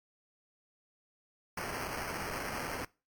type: noise with sample-and-hold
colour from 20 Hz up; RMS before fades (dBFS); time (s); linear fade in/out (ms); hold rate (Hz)
white; -38; 1.57-2.85; 5; 3675
effects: noise-tail reverb RT60 0.3 s tail -22 dB re dry + MP3 96 kbps